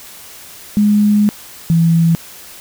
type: tone pair in turn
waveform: sine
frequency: 208.2 / 165.98 Hz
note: G#3 / E3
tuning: +5 / +12 cents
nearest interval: major third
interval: 393 cents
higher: first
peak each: -8 dBFS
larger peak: neither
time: 0.77-1.29 / 1.7-2.15 s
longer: first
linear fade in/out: 0 ms
effects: white hiss -36 dBFS RMS until 2.6 s